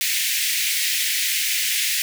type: high-pass noise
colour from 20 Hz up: pink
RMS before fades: -22 dBFS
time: 0.01-2.02 s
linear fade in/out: 0 ms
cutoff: 1900 Hz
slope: 48 dB/octave
effects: none